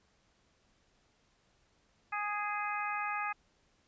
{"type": "harmonic tone with a mistuned harmonic", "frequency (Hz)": 414.5, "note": "G#4", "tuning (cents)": -3, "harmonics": [2, 3, 4, 5, 6], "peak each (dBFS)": [-38, -37, -41, -42, -41], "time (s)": [2.12, 3.33], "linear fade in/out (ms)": 10, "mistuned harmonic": 6, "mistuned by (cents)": 19, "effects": ["pink hiss -71 dBFS RMS until 3.87 s", "resampled to 16000 Hz"]}